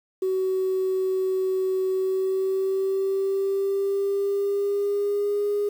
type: tone with pitch glide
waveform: sine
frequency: 376.6 to 410.7 Hz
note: F#4 to G#4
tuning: +31 to -19 cents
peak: -20 dBFS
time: 0.22-5.69 s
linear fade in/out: 5 ms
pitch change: +150 cents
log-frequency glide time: 1.89-5.46 s
effects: tanh soft clip ceiling -18 dBFS + 8-bit